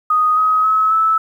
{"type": "tone with pitch steps", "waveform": "sine", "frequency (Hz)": [1244.5, 1265.5, 1286.9, 1308.6], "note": ["D#6", "D#6", "E6", "E6"], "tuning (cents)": [0, 29, -42, -13], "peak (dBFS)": -11, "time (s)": [0.1, 1.18], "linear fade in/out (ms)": 5, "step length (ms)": 270, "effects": ["8-bit"]}